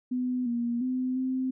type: tone with pitch steps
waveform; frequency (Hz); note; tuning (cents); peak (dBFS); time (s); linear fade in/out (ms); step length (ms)
sine; 250.9 / 237.2 / 255.4 / 259.3; B3 / A#3 / C4 / C4; +28 / +30 / -42 / -15; -26; 0.11-1.51; 10; 350
effects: none